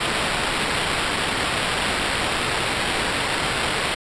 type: noise with sample-and-hold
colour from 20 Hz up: blue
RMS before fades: -23 dBFS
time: 0-3.95 s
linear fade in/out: 10 ms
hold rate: 6300 Hz
effects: resampled to 22050 Hz